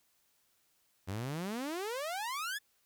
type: exponential sweep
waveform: sawtooth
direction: up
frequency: 89.9 to 1765 Hz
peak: -32 dBFS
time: 1.07-2.59 s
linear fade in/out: 20 ms
effects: white hiss -73 dBFS RMS until 2.85 s